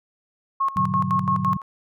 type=tone with tremolo; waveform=sine; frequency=1087 Hz; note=C#6; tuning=34 cents flat; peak=-18 dBFS; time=0.6-1.62 s; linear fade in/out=10 ms; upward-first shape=square; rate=5.9 Hz; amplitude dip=80%
type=chord; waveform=sine; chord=G# half-diminished seventh; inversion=none; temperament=just; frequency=103.83 / 124.59 / 149.51 / 186.89 Hz; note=G#2 / B2 / D3 / F#3; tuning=0 / +16 / +31 / +18 cents; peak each=-31 / -31 / -29 / -25 dBFS; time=0.76-1.57 s; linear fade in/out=5 ms
effects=none